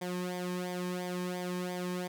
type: tone with flanger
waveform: sawtooth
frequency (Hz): 180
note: F#3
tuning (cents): -47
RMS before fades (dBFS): -36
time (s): 0.01-2.08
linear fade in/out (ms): 10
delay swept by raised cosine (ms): 0.72 to 1.47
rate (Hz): 2.9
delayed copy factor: -0.75
effects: none